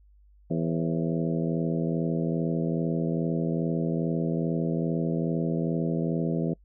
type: harmonic tone with a mistuned harmonic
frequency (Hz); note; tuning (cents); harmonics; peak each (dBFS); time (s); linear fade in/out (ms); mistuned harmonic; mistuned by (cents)
82.41; E2; 0; 2 / 3 / 4 / 5 / 6 / 7 / 8; -27 / -31 / -33 / -35 / -37 / -38 / -39; 0.5-6.54; 10; 7; -90
effects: noise-tail reverb RT60 0.1 s tail -26 dB re dry + added 50 Hz sine -54 dBFS peak until 6.64 s